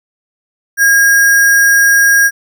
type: tone with sample-and-hold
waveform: sine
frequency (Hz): 1630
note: G#6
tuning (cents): -33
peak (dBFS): -5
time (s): 0.77-2.31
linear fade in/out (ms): 50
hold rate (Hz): 7350
effects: none